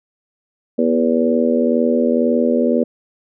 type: harmonic tone with a mistuned harmonic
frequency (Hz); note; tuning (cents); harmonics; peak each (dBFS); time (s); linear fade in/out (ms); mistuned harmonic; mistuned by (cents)
82; E2; -9; 3 / 4 / 5 / 6 / 7; -16 / -23 / -21 / -19 / -21; 0.78-2.84; 10; 3; -21
effects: none